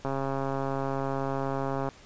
click train, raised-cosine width 1 ms, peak -17 dBFS, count 251, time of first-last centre 0.05-1.888 s, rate 136 Hz, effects pink hiss -53 dBFS RMS until 2.05 s + resampled to 16000 Hz

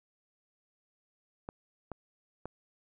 clicks, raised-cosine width 1 ms, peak -25 dBFS, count 3, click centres 1.489 / 1.917 / 2.456 s, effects none

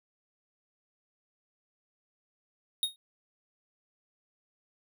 square tone with exponential decay, 3729 Hz, A#7, in tune, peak -23 dBFS, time 2.83-2.96 s, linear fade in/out 1 ms, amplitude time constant 27 ms, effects none

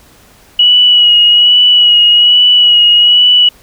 sine tone with vibrato, 2921 Hz, F#7, 23 cents flat, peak -3 dBFS, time 0.59-3.49 s, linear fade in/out 5 ms, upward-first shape sine, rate 1.2 Hz, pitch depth 24 cents each way, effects pink hiss -43 dBFS RMS until 3.62 s

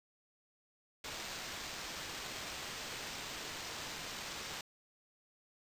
blue noise with sample-and-hold, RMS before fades -44 dBFS, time 1.04-4.61 s, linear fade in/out 2 ms, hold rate 11025 Hz, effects resampled to 32000 Hz

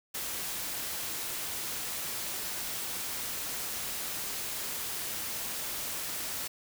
white noise, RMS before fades -36 dBFS, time 0.14-6.48 s, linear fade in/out 10 ms, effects none

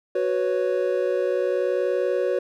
triangle chord, F# suspended fourth, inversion none, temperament equal, 370 / 493.9 / 554.4 Hz, F#4 / B4 / C#5, 0 / 0 / 0 cents, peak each -23 dBFS, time 0.15-2.39 s, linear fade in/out 5 ms, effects none

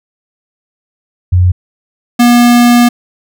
sine / square tone pair in turn, 90.3 / 240.6 Hz, F#2 / B3, -42 / -45 cents, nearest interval octave + perfect fourth, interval 1697 cents, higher second, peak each -4 dBFS, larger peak neither, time 1.32-1.52 / 2.19-2.89 s, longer second, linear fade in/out 10 ms, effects none

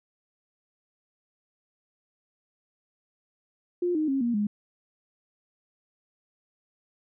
sine tone with pitch steps, 353.4 / 309.4 / 270.9 / 237.2 / 207.7 Hz, F4 / D#4 / C#4 / A#3 / G#3, +21 / -10 / -40 / +30 / 0 cents, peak -23 dBFS, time 3.82-4.47 s, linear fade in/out 5 ms, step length 130 ms, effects none

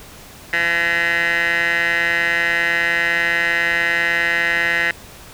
15% pulse tone with band-pass filter, 170 Hz, F3, 46 cents flat, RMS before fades -18 dBFS, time 0.53-4.91 s, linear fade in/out 2 ms, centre 2000 Hz, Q 6.4, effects pink hiss -40 dBFS RMS until 5.33 s

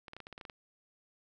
clicks, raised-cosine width 0.3 ms, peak -30 dBFS, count 10, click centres 0.082 / 0.134 / 0.166 / 0.203 / 0.269 / 0.327 / 0.379 / 0.412 / 0.452 / 0.498 s, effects none

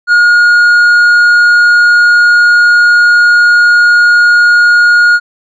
sine tone with tanh clipping, 1434 Hz, F6, 45 cents sharp, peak -4 dBFS, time 0.07-5.2 s, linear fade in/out 50 ms, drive 5 dB, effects none

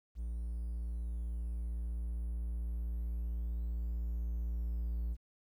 triangle tone with level ramp, 57.8 Hz, A#1, 14 cents flat, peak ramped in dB -34 to -31 dBFS, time 0.15-5.17 s, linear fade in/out 50 ms, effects 12-bit

